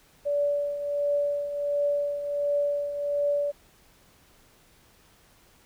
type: tone with tremolo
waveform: sine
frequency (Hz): 577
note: D5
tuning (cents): -31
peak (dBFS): -21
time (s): 0.25-3.52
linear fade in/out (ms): 20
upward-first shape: triangle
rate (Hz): 1.4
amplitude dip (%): 65
effects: pink hiss -59 dBFS RMS until 5.65 s